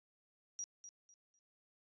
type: tone with echo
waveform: sine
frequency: 5750 Hz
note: F8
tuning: 50 cents sharp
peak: -38 dBFS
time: 0.59-0.64 s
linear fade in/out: 0 ms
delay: 250 ms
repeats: 3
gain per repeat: -12 dB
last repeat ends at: 1.39 s
effects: tanh soft clip ceiling -38 dBFS + resampled to 16000 Hz